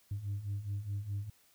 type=beating tone pair; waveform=sine; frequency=97.8 / 102.6 Hz; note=G2 / G#2; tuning=-4 / -21 cents; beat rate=4.8 Hz; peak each=-39 / -35 dBFS; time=0.11-1.3 s; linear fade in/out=5 ms; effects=tanh soft clip ceiling -31 dBFS + white hiss -67 dBFS RMS until 1.54 s